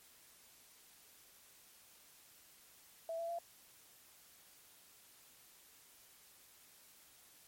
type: tone with pitch steps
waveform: sine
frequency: 659.3 / 671.2 / 683.3 Hz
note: E5 / E5 / F5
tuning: 0 / +31 / -38 cents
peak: -38 dBFS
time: 3.09-3.387 s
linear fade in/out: 2 ms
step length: 99 ms
effects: white hiss -63 dBFS RMS until 7.47 s + MP3 64 kbps